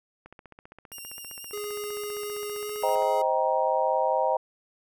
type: click train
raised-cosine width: 0.5 ms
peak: -31 dBFS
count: 43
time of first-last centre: 0.26-3.023 s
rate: 15.2 Hz
type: tone with vibrato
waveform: 5% pulse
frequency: 2794 Hz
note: F7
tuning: in tune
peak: -31 dBFS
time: 0.92-2.95 s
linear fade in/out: 0 ms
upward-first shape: sine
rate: 8.2 Hz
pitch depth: 23 cents each way
type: tone with pitch glide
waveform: square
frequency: 415.3 to 420.4 Hz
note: G#4 to G#4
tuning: 0 to +21 cents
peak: -33 dBFS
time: 1.53-3.22 s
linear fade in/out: 5 ms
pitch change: +21 cents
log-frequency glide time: 2.56-2.74 s
type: chord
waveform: sine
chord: C minor seventh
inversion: none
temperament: just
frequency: 523.3 / 627.9 / 784.9 / 941.9 Hz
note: C5 / Eb5 / G5 / Bb5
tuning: 0 / +16 / +2 / +18 cents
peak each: -27 / -27 / -28 / -27 dBFS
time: 2.83-4.37 s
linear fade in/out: 5 ms
effects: none